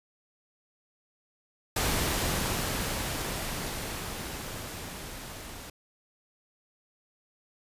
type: noise with level ramp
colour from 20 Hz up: pink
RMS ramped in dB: -27 to -43 dBFS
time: 1.76-5.7 s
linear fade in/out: 5 ms
effects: resampled to 32000 Hz